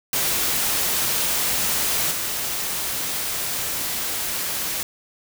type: noise with level steps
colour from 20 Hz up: white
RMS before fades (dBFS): -22 / -26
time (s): 0.13-4.83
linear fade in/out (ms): 2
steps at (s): 2.11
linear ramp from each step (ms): 2
effects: none